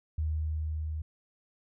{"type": "tone with level ramp", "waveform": "sine", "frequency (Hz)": 77.78, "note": "D#2", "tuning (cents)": 0, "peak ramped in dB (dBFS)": [-27, -32], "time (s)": [0.18, 1.02], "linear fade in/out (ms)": 5, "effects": []}